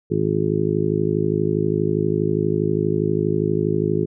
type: harmonic tone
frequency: 52.4 Hz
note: G#1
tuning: 16 cents sharp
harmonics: 2 / 3 / 4 / 5 / 6 / 7 / 8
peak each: -28 / -23 / -28 / -29 / -27 / -23 / -24 dBFS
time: 0.1-4.06 s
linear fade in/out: 20 ms
effects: none